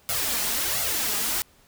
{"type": "noise with flanger", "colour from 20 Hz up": "white", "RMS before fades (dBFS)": -26, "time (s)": [0.09, 1.42], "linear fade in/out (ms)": 0, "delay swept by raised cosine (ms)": [1.4, 4.9], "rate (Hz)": 1.4, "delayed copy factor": 0.8, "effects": ["pink hiss -58 dBFS RMS until 1.67 s"]}